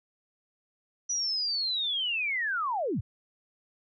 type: linear sweep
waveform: sine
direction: down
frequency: 5920 to 66.8 Hz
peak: -27 dBFS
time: 1.09-3.01 s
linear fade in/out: 10 ms
effects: none